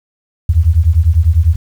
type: beating tone pair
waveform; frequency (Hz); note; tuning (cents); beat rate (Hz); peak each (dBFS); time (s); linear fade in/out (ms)
sine; 76.9 / 86.9; D#2 / F2; -20 / -8; 10; -10; 0.49-1.56; 5
effects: 7-bit